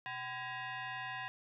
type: tone with frequency modulation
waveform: sine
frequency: 126.6 Hz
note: B2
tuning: 43 cents sharp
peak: -39 dBFS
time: 0.06-1.28 s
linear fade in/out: 0 ms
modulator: 889 Hz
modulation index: 2.7
effects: none